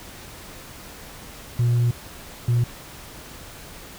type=tone bursts at uneven times; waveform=sine; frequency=120 Hz; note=B2; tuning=49 cents flat; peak=-14 dBFS; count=2; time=1.59-1.91 / 2.48-2.64 s; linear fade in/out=5 ms; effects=tanh soft clip ceiling -15 dBFS + pink hiss -41 dBFS RMS until 3.98 s